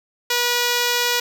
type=tone; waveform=5% pulse; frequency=484 Hz; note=B4; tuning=35 cents flat; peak=-6 dBFS; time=0.3-1.2 s; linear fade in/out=5 ms; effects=none